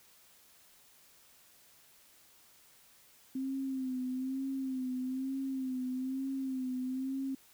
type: tone with vibrato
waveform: sine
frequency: 261.6 Hz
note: C4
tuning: in tune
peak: -33 dBFS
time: 3.35-7.35 s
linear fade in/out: 5 ms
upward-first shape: sine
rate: 1.1 Hz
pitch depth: 51 cents each way
effects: white hiss -62 dBFS RMS until 7.53 s